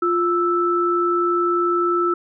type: tone pair together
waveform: sine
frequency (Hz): 349.8 / 1318.5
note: F4 / E6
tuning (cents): +3 / 0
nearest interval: octave + major seventh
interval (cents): 2297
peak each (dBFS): -19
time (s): 0.02-2.14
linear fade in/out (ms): 5
effects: none